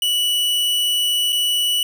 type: tone with dropouts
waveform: 45% pulse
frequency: 2949 Hz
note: F#7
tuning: 6 cents flat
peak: -16 dBFS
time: 0.02-1.83 s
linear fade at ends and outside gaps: 2 ms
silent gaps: 1.323-1.327 s
effects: none

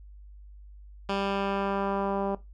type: tone with low-pass filter sweep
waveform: 10% pulse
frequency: 197.5 Hz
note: G3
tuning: 13 cents sharp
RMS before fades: -29 dBFS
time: 1.09-2.35 s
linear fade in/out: 2 ms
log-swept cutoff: 3900 to 760 Hz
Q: 1.1
effects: noise-tail reverb RT60 0.2 s tail -17 dB re dry + added 50 Hz sine -45 dBFS peak until 2.53 s

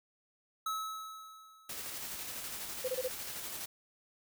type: tone with exponential decay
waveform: square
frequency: 1294 Hz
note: E6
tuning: 32 cents flat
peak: -33 dBFS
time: 0.66-2.14 s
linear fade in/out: 5 ms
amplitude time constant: 320 ms
type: noise with tremolo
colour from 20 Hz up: white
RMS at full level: -41 dBFS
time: 1.69-3.66 s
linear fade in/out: 5 ms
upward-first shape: square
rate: 12 Hz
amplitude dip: 25%
type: tone bursts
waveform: sine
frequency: 511 Hz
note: C5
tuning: 41 cents flat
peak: -31 dBFS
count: 4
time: 2.84-3.082 s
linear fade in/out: 10 ms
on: 44 ms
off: 22 ms
effects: none

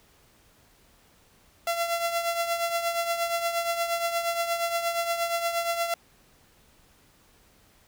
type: tone with tremolo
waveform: sawtooth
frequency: 680 Hz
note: F5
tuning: 46 cents flat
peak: -19 dBFS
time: 1.67-5.94 s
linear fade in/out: 2 ms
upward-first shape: triangle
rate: 8.5 Hz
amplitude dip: 65%
effects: pink hiss -60 dBFS RMS until 7.87 s

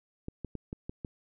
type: clicks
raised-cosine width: 3 ms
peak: -24 dBFS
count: 6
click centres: 0.284 / 0.447 / 0.553 / 0.729 / 0.895 / 1.048 s
effects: none

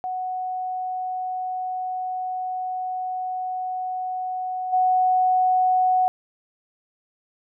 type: tone with level steps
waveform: sine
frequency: 740 Hz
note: F#5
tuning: in tune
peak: -25 / -16 dBFS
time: 0.04-6.08 s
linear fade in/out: 0 ms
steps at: 4.72 s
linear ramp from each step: 20 ms
effects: none

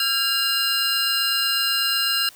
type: tone cluster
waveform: square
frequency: 1363 / 1612 / 2810 / 4117 / 5100 Hz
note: F6 / G6 / F7 / C8 / D#8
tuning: -43 / +48 / +10 / -29 / +42 cents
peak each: -30 / -29 / -24 / -26 / -27 dBFS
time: 0-2.29 s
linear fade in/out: 2 ms
effects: white hiss -48 dBFS RMS until 2.35 s

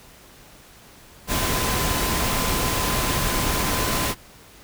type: tone in noise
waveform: sine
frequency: 1024 Hz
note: C6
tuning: 38 cents flat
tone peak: -31 dBFS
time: 1.27-4.15 s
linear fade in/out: 50 ms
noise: pink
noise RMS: -23 dBFS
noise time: 1.27-4.15 s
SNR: -11 dB
effects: pink hiss -48 dBFS RMS until 4.63 s

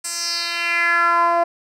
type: tone with band-pass filter sweep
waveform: 10% pulse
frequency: 341.7 Hz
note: F4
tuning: 38 cents flat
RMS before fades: -19 dBFS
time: 0.04-1.44 s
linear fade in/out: 10 ms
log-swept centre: 8000 to 700 Hz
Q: 3.5
effects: none

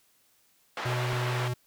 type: band-pass noise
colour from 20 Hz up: pink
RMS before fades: -35 dBFS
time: 0.77-1.48 s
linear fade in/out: 2 ms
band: 600 to 2800 Hz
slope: 12 dB/octave
type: tone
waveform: square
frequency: 123.47 Hz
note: B2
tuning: in tune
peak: -29 dBFS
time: 0.85-1.54 s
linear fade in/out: 10 ms
type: click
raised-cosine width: 2 ms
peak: -25 dBFS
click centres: 1.131 s
effects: white hiss -66 dBFS RMS until 1.66 s

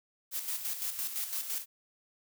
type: noise with tremolo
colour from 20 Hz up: blue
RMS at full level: -34 dBFS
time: 0.31-1.66 s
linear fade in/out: 50 ms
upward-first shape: square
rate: 5.9 Hz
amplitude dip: 55%
effects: none

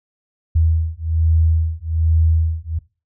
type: beating tone pair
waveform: sine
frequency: 80.3 / 81.5 Hz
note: E2 / E2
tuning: -45 / -19 cents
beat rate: 1.2 Hz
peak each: -17 dBFS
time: 0.55-2.79 s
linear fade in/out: 10 ms
effects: noise-tail reverb RT60 0.3 s tail -19 dB re dry

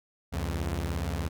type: beating tone pair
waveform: sawtooth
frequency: 69.3 / 86.3 Hz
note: C#2 / F2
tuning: 0 / -20 cents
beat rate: 17 Hz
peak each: -28 dBFS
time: 0.32-1.29 s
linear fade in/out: 20 ms
effects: none

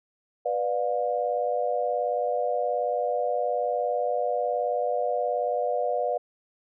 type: chord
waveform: sine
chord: B diminished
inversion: none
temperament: just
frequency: 493.9 / 592.7 / 711.2 Hz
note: B4 / D5 / F5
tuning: 0 / +16 / +31 cents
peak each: -28 dBFS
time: 0.45-6.18 s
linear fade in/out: 10 ms
effects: none

